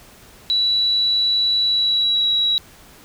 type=tone with pitch glide; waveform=sine; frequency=3935 to 3885 Hz; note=B7 to B7; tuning=-7 to -29 cents; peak=-15 dBFS; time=0.5-2.58 s; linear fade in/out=0 ms; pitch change=-22 cents; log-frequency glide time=1.63-2.29 s; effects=pink hiss -46 dBFS RMS until 3.04 s